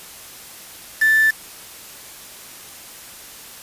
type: tone with quantisation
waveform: sine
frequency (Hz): 1760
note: A6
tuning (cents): 0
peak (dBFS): -12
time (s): 1.01-1.31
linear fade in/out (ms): 10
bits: 4
effects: white hiss -39 dBFS RMS until 3.62 s + resampled to 32000 Hz